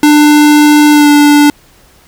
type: tone with pitch glide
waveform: square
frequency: 297.6 to 292.7 Hz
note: D4 to D4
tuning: +23 to -6 cents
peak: -3 dBFS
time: 0.03-1.5 s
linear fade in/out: 2 ms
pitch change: -29 cents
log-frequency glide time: 0.91-1.09 s
effects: pink hiss -44 dBFS RMS until 2.07 s